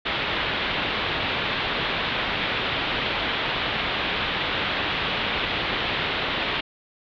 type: low-pass noise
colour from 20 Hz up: white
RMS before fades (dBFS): -26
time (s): 0.05-6.61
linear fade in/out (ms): 10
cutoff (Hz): 3700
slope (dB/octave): 48
effects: none